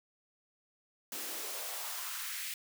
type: noise with high-pass filter sweep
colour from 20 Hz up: white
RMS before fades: -40 dBFS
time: 1.12-2.54 s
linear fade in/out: 2 ms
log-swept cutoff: 250 to 2300 Hz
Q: 1.8
effects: none